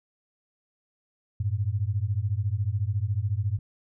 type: beating tone pair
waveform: sine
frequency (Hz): 95.4 / 109.4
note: G2 / A2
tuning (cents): -47 / -9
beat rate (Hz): 14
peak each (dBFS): -27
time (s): 1.4-3.59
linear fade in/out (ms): 5
effects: none